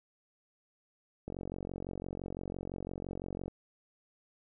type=click train; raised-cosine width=2 ms; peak=-26 dBFS; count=102; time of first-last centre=1.28-3.48 s; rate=45.9 Hz; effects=none